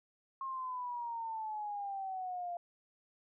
sine exponential sweep, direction down, 1078 to 692 Hz, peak -37 dBFS, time 0.41-2.57 s, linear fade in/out 2 ms, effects none

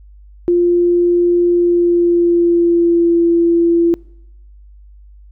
sine tone with pitch glide, 349.2 to 339.1 Hz, F4 to E4, 0 to +49 cents, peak -9 dBFS, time 0.48-3.94 s, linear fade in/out 0 ms, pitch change -51 cents, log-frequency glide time 1.47-3.22 s, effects noise-tail reverb RT60 0.9 s tail -26 dB re dry + added 50 Hz sine -38 dBFS peak until 5.31 s

